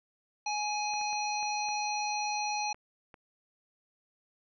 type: harmonic tone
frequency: 836 Hz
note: G#5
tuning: 11 cents sharp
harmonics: 1 / 3 / 5 / 7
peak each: -32 / -37 / -39 / -40 dBFS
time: 0.46-2.73 s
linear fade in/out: 5 ms
type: clicks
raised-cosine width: 0.5 ms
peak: -35 dBFS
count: 7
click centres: 0.937 / 1.013 / 1.13 / 1.429 / 1.687 / 2.745 / 3.142 s
effects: none